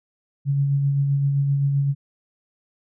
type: tone with tremolo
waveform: sine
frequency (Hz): 140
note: C#3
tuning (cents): +18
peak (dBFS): -16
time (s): 0.45-1.95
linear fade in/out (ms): 50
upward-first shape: sine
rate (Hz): 7.7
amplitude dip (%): 30
effects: none